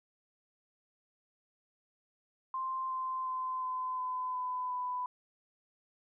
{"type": "tone with pitch steps", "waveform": "sine", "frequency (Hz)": [1046.5, 1038.1, 1029.7, 1021.4, 1013.2, 1005, 996.9], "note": ["C6", "C6", "C6", "C6", "B5", "B5", "B5"], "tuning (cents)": [0, -14, -28, -42, 44, 30, 16], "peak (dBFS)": -33, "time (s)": [2.54, 5.06], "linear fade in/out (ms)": 2, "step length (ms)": 360, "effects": []}